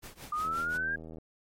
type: noise with tremolo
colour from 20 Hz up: pink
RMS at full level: -44 dBFS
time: 0.02-0.78 s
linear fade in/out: 20 ms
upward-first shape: triangle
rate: 5.7 Hz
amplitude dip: 95%
type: exponential sweep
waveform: sine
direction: up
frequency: 1200 to 1634 Hz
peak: -29 dBFS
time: 0.32-0.96 s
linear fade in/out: 5 ms
type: click train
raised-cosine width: 2 ms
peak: -32 dBFS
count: 60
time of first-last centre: 0.45-1.184 s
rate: 80.4 Hz
effects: MP3 64 kbps